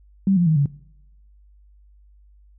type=tone with pitch steps; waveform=sine; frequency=193.9 / 174.75 / 157.5 / 141.94 Hz; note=G3 / F3 / D#3 / C#3; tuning=-19 / +1 / +21 / +41 cents; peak=-14 dBFS; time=0.27-0.658 s; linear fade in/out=2 ms; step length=97 ms; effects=noise-tail reverb RT60 0.8 s tail -21 dB re dry + added 50 Hz sine -49 dBFS peak until 2.58 s